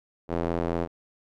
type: tone with band-pass filter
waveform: square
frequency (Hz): 42.19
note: E1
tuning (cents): +41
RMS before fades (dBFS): -28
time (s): 0.28-0.88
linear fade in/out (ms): 50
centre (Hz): 490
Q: 0.99
effects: none